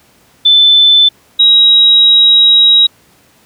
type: tone pair in turn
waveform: sine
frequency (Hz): 3520 / 3825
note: A7 / A#7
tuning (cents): 0 / +44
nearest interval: minor second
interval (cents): 144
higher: second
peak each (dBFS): -3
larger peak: neither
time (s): 0.45-1.09 / 1.39-2.87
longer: second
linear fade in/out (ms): 10
effects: pink hiss -48 dBFS RMS until 3.45 s + high-pass 80 Hz 12 dB/octave